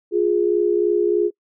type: tone pair together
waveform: sine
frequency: 352.1 / 415.3 Hz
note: F4 / G#4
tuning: +14 / 0 cents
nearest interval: minor third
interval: 286 cents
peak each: -18 dBFS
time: 0.11-1.31 s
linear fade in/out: 50 ms
effects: noise-tail reverb RT60 0.1 s tail -25 dB re dry